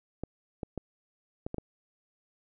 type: clicks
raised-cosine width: 2 ms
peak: -21 dBFS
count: 6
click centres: 0.236 / 0.632 / 0.777 / 1.465 / 1.544 / 1.583 s
effects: none